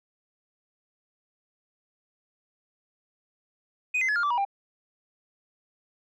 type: tone with pitch steps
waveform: sine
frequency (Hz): 2493 / 2060 / 1702.8 / 1407.3 / 1163 / 961.2 / 794.4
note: D#7 / C7 / G#6 / F6 / D6 / B5 / G5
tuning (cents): +3 / -28 / +43 / +13 / -17 / -47 / +23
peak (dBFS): -20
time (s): 3.94-4.451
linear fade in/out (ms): 10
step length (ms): 73
effects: tanh soft clip ceiling -22 dBFS